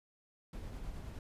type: noise with tremolo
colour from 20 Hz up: brown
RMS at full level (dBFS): -43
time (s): 0.53-1.19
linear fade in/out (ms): 2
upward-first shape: sine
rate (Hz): 9.6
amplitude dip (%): 25
effects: resampled to 32000 Hz